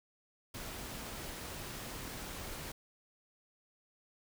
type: noise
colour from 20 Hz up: pink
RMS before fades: -44 dBFS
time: 0.54-2.72 s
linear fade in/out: 5 ms
effects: none